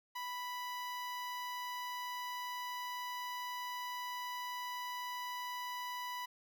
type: tone with notch filter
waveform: sawtooth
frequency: 987.8 Hz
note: B5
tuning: in tune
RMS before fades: -42 dBFS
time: 0.15-6.26 s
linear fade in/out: 10 ms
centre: 8400 Hz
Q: 1.4
effects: none